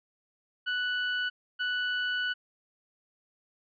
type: tone pair in turn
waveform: 30% pulse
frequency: 1483 / 1483 Hz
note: F#6 / F#6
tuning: +4 / +4 cents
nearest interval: unison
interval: 0 cents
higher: neither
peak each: -25 dBFS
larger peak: neither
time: 0.66-1.3 / 1.59-2.34 s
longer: second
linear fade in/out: 20 ms
effects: resampled to 11025 Hz